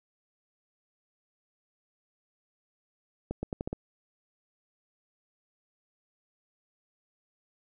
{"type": "accelerating click train", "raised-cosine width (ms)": 2, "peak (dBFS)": -19, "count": 6, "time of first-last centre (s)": [3.31, 3.73], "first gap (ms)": 120, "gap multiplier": 0.82, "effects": []}